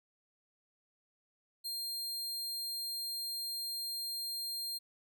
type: tone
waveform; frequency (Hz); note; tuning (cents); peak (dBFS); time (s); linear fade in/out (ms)
sawtooth; 4200; C8; +6; -34; 1.64-4.79; 20
effects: none